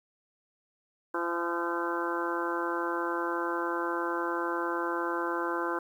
harmonic tone with a mistuned harmonic, 170.9 Hz, F3, 37 cents flat, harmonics 2 / 3 / 4 / 5 / 6 / 7 / 8 / 9, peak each -33 / -37 / -43 / -39 / -35 / -40 / -38 / -37 dBFS, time 1.14-5.79 s, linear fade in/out 5 ms, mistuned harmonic 7, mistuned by +33 cents, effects 10-bit

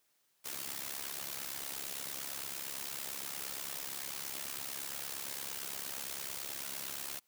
white noise with amplitude modulation, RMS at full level -38 dBFS, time 0.44-7.2 s, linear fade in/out 20 ms, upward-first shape sine, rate 68.8 Hz, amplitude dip 80%, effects white hiss -75 dBFS RMS until 7.27 s + high-pass 100 Hz 12 dB/octave

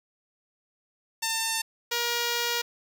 5% pulse tone pair in turn, 899 / 474.9 Hz, A5 / A#4, +37 / +32 cents, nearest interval major seventh, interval 1105 cents, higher first, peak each -14 dBFS, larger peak neither, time 1.22-1.62 / 1.91-2.62 s, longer second, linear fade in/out 10 ms, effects none

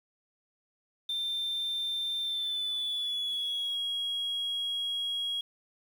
sine tone with pitch glide, 3578 to 3300 Hz, A7 to G#7, +28 to -12 cents, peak -28 dBFS, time 1.09-5.41 s, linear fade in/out 5 ms, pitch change -140 cents, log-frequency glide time 2.21-3.77 s, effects tanh soft clip ceiling -28 dBFS + 9-bit

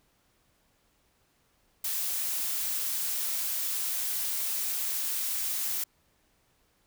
blue noise, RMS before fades -31 dBFS, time 1.84-5.84 s, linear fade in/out 5 ms, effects pink hiss -69 dBFS RMS until 6.86 s

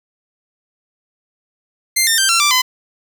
10% pulse tone with pitch steps, 2093 / 1811.6 / 1568 / 1357.1 / 1174.7 / 1016.7 Hz, C7 / A#6 / G6 / E6 / D6 / B5, 0 / -50 / 0 / +50 / 0 / +50 cents, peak -3 dBFS, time 1.96-2.62 s, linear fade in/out 10 ms, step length 110 ms, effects none

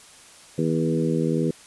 harmonic tone with a mistuned harmonic, 81 Hz, E2, 30 cents flat, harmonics 2 / 3 / 4 / 5 / 6, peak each -24 / -26 / -27 / -28 / -29 dBFS, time 0.58-1.51 s, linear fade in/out 5 ms, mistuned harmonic 2, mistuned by -16 cents, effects white hiss -48 dBFS RMS until 1.66 s + resampled to 24000 Hz

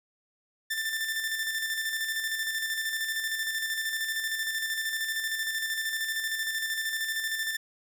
sawtooth tone with tremolo, 1779 Hz, A6, 19 cents sharp, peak -24 dBFS, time 0.7-7.57 s, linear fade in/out 10 ms, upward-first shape square, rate 13 Hz, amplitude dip 40%, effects 10-bit

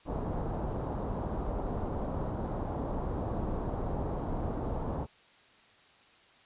pink low-pass noise, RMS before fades -34 dBFS, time 0.05-5.07 s, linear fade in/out 50 ms, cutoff 960 Hz, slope 24 dB/octave, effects white hiss -60 dBFS RMS until 6.45 s + resampled to 8000 Hz

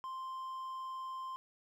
triangle tone, 1046.5 Hz, C6, in tune, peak -38 dBFS, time 0.04-1.36 s, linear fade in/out 0 ms, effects none

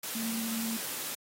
sine tone in noise, 226.5 Hz, A#3, 50 cents flat, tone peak -32 dBFS, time 0.15-0.77 s, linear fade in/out 5 ms, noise white, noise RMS -37 dBFS, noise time 0.03-1.15 s, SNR +2 dB, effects high-pass 150 Hz 12 dB/octave + AAC 48 kbps

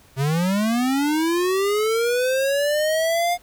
square linear sweep, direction up, 129.5 to 712 Hz, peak -19 dBFS, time 0.16-3.38 s, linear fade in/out 50 ms, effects pink hiss -53 dBFS RMS until 3.42 s

